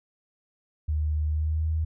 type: tone with pitch glide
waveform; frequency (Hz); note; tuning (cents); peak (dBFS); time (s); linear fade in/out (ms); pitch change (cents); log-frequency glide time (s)
sine; 76.3 to 79.26; D#2 to D#2; -33 to +33; -23; 0.88-1.85; 10; +66; 1.28-1.67
effects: none